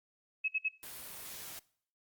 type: tone bursts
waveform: sine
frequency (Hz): 2573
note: E7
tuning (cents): -43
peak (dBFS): -29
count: 3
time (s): 0.44-0.687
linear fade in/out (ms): 10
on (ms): 43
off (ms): 59
type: noise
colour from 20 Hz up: white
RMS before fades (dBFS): -46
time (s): 0.83-1.59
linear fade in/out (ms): 0
effects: noise-tail reverb RT60 0.6 s tail -22 dB re dry + Opus 32 kbps